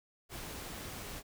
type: noise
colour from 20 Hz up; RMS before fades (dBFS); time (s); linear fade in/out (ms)
pink; -44; 0.29-1.23; 50
effects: none